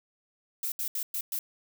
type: noise bursts at uneven times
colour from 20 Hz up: violet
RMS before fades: -32 dBFS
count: 5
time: 0.63-0.72 / 0.79-0.88 / 0.95-1.03 / 1.14-1.21 / 1.32-1.39 s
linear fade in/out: 2 ms
effects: none